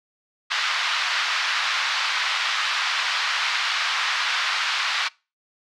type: band-pass noise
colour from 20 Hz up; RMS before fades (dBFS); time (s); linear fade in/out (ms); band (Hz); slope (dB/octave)
pink; -24; 0.5-5.09; 20; 1100 to 4700; 24
effects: noise-tail reverb RT60 0.3 s tail -24 dB re dry